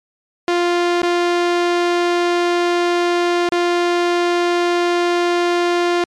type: tone with dropouts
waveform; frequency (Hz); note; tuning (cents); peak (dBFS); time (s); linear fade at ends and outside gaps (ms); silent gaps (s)
sawtooth; 349.2; F4; 0; -10; 0.48-6.04; 1; 1.019-1.031 / 3.489-3.521
effects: low-pass 5000 Hz 12 dB/octave + MP3 96 kbps